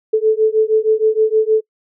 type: beating tone pair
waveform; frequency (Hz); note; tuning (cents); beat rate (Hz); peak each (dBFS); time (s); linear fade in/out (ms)
sine; 433.6 / 440; A4 / A4; -25 / 0; 6.4; -14; 0.13-1.61; 10
effects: noise-tail reverb RT60 0.1 s tail -26 dB re dry